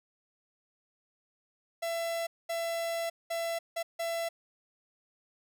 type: tone bursts at uneven times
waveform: 45% pulse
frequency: 670 Hz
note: E5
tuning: 28 cents sharp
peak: -31 dBFS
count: 5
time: 1.82-2.27 / 2.49-3.1 / 3.3-3.59 / 3.76-3.83 / 3.99-4.29 s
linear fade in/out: 10 ms
effects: none